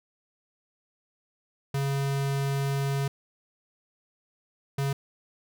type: tone pair in turn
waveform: square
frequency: 138.5 / 138.5 Hz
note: C#3 / C#3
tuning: -1 / -1 cents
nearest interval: unison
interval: 0 cents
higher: neither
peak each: -26 dBFS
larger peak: neither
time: 1.74-3.08 / 4.78-4.93 s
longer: first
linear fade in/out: 5 ms
effects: none